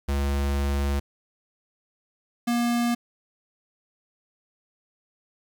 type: tone pair in turn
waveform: square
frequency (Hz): 70.1 / 238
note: C#2 / A#3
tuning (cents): +20 / +36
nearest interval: octave + major sixth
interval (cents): 2116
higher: second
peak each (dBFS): -23 / -22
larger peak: second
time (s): 0.08-1 / 2.47-2.95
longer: first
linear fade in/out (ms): 10
effects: 9-bit